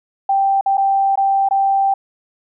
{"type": "tone with dropouts", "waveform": "sine", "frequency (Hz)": 784, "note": "G5", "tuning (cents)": 0, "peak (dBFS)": -12, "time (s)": [0.29, 1.94], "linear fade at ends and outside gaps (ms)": 5, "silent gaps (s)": [[0.611, 0.66], [0.772, 0.778], [1.157, 1.174], [1.488, 1.509]], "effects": []}